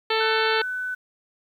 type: harmonic tone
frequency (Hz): 442.9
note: A4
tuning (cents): +11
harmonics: 1 / 2 / 3 / 4 / 5 / 6 / 7 / 8 / 9 / 10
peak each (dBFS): -24 / -27 / -29 / -30 / -31 / -32 / -32 / -33 / -34 / -34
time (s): 0.1-0.62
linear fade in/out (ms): 5
type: tone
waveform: sine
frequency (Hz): 1500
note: F#6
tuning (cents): +23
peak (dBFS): -26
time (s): 0.2-0.95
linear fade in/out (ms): 10
effects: 9-bit